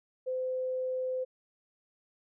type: tone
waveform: sine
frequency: 513 Hz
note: C5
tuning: 34 cents flat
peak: -30 dBFS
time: 0.26-1.25 s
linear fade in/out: 20 ms
effects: none